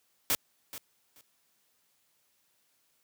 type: noise with echo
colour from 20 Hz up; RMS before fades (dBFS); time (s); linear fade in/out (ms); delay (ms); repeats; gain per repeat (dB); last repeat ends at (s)
white; -27; 0.3-0.35; 0; 430; 2; -15; 1.21
effects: white hiss -72 dBFS RMS until 3.03 s + high-pass 80 Hz 12 dB/octave